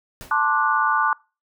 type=noise with exponential decay; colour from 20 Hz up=pink; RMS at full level=-36 dBFS; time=0.21-0.45 s; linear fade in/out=0 ms; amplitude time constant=52 ms
type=chord; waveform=sine; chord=D dominant seventh; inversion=second; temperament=just; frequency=881 / 1057.2 / 1174.7 / 1468.3 Hz; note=A5 / C6 / D6 / F#6; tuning=+2 / +18 / 0 / -14 cents; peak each=-23 / -25 / -21 / -22 dBFS; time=0.31-1.13 s; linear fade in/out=2 ms
effects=noise-tail reverb RT60 0.3 s tail -24 dB re dry